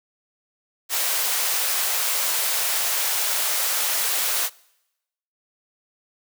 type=high-pass noise; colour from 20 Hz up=white; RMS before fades=-23 dBFS; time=0.89-4.5 s; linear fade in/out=50 ms; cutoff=490 Hz; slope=24 dB/octave; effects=noise-tail reverb RT60 0.9 s tail -24 dB re dry